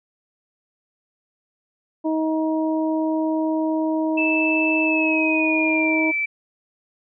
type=harmonic tone; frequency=316.2 Hz; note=D#4; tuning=28 cents sharp; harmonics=1 / 2 / 3; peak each=-20 / -26 / -30 dBFS; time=2.04-6.12 s; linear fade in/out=20 ms
type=tone with pitch glide; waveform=sine; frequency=2637 to 2322 Hz; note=E7 to D7; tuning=0 to -20 cents; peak=-20 dBFS; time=4.17-6.26 s; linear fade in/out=10 ms; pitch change=-220 cents; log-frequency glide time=4.84-6.01 s
effects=none